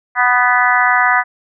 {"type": "harmonic tone with a mistuned harmonic", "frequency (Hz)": 246.9, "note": "B3", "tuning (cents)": 0, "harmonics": [3, 4, 5, 6, 7, 8], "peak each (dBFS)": [-17, -17, -17, -17, -17, -17], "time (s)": [0.15, 1.24], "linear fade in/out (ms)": 50, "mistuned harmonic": 6, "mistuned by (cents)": 18, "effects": []}